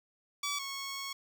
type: tone pair in turn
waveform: 10% pulse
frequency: 1146 / 1100.6 Hz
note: D6 / C#6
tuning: -43 / -13 cents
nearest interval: minor second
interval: 70 cents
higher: first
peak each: -24 / -29 dBFS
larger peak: first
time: 0.43-0.59 / 0.59-1.13 s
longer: second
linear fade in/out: 5 ms
effects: none